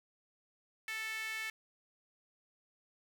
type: tone with high-pass filter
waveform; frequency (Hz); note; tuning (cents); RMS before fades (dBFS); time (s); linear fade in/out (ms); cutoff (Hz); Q
sawtooth; 440; A4; 0; -40; 0.88-1.5; 2; 2000; 5.1
effects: none